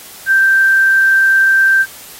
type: tone with quantisation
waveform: sine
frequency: 1568 Hz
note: G6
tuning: in tune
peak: -7 dBFS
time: 0.26-1.86 s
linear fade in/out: 50 ms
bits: 6
effects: white hiss -35 dBFS RMS until 2.19 s + AAC 48 kbps